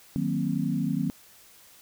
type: chord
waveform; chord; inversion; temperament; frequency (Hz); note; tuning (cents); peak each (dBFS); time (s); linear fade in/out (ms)
sine; C half-diminished seventh; first; equal with one note detuned; 155.56 / 185 / 233.1 / 265; Eb3 / Gb3 / Bb3 / C4; 0 / 0 / 0 / +22; -30; 0.16-1.1; 0
effects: white hiss -54 dBFS RMS until 1.81 s